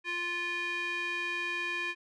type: tone with band-pass filter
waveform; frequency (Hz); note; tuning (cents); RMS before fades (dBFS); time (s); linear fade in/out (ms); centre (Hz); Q
square; 349.2; F4; 0; -34; 0.04-1.95; 50; 2200; 5.1
effects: resampled to 24000 Hz